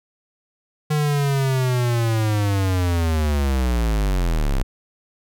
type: linear sweep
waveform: square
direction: down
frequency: 152.5 to 30.87 Hz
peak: -18 dBFS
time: 0.9-4.63 s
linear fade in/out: 10 ms
effects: none